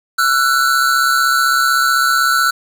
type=tone pair together; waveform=square; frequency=1343 / 1478.8 Hz; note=E6 / F#6; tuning=+32 / -1 cents; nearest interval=major second; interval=167 cents; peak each=-15 dBFS; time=0.18-2.51 s; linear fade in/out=10 ms; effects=7-bit